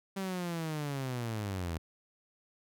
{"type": "linear sweep", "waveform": "sawtooth", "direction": "down", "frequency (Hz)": [196, 78.6], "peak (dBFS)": -30, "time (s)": [0.16, 1.78], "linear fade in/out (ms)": 10, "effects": []}